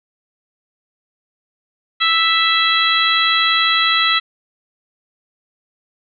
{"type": "harmonic tone", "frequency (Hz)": 659.3, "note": "E5", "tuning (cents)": 0, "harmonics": [2, 3, 4, 5, 6], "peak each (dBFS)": [-18, -19, -22, -18, -19], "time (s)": [2, 4.2], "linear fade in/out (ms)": 20, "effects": []}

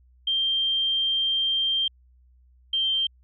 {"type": "tone pair in turn", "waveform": "sine", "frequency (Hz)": [3170, 3148], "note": ["G7", "G7"], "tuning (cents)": [19, 7], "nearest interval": "unison", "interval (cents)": 12, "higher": "first", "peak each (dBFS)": -21, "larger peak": "neither", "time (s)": [[0.27, 1.88], [2.73, 3.07]], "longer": "first", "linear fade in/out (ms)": 5, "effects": ["added 62 Hz sine -54 dBFS peak until 3.23 s"]}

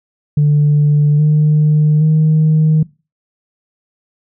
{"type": "tone with pitch steps", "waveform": "sine", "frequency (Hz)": [147.6, 151.75, 156.02], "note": ["D3", "D#3", "D#3"], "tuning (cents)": [9, -43, 5], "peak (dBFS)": -6, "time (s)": [0.37, 2.83], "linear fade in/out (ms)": 5, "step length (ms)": 820, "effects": ["noise-tail reverb RT60 0.3 s tail -22 dB re dry", "tanh soft clip ceiling -5 dBFS"]}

